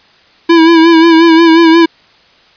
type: tone with vibrato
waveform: square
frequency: 329.6 Hz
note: E4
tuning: in tune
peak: -3 dBFS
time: 0.49-1.86 s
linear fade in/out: 10 ms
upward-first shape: sine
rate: 5.6 Hz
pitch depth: 46 cents each way
effects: white hiss -45 dBFS RMS until 2.56 s + resampled to 11025 Hz